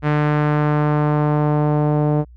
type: tone with low-pass filter sweep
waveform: sawtooth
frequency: 149.4 Hz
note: D3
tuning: 30 cents sharp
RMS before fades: -17 dBFS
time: 0.02-2.25 s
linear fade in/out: 50 ms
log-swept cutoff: 1900 to 650 Hz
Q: 1.3
effects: added 60 Hz sine -40 dBFS peak until 2.36 s